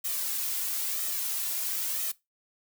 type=noise with flanger; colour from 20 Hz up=blue; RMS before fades=-31 dBFS; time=0.04-2.12 s; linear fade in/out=10 ms; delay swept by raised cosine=1.6 to 2.9 ms; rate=1 Hz; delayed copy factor=+0.55; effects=noise-tail reverb RT60 0.2 s tail -20 dB re dry